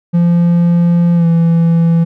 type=tone with pitch glide; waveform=triangle; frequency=172 to 166.91 Hz; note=F3 to E3; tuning=-26 to +22 cents; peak=-5 dBFS; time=0.13-2.05 s; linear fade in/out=20 ms; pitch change=-52 cents; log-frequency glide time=1.15-1.26 s; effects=none